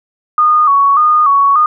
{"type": "tone with vibrato", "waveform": "sine", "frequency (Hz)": 1170, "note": "D6", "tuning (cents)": -7, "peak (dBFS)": -6, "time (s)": [0.38, 1.66], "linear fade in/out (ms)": 2, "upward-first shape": "square", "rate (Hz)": 1.7, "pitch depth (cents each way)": 80, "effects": []}